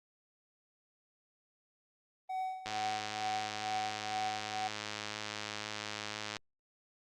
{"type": "tone with tremolo", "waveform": "triangle", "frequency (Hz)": 752, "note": "F#5", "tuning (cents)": 28, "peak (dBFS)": -31, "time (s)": [2.29, 4.68], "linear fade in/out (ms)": 10, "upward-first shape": "sine", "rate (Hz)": 2.2, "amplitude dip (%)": 75}
{"type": "click train", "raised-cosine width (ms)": 0.2, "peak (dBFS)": -21, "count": 394, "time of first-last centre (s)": [2.66, 6.368], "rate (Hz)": 106}
{"effects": ["Opus 32 kbps"]}